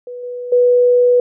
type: tone with level steps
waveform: sine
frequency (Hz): 491.1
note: B4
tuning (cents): -10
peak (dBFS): -26 / -23 / -8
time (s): 0.07-1.2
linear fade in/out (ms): 2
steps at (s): 0.23 / 0.52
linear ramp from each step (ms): 5
effects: none